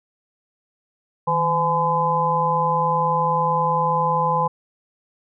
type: harmonic tone with a mistuned harmonic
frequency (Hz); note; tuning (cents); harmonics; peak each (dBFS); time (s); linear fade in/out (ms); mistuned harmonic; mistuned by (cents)
169.5; E3; +49; 1 / 3 / 5 / 6; -26 / -25 / -22 / -20; 1.27-4.48; 10; 1; -110
effects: none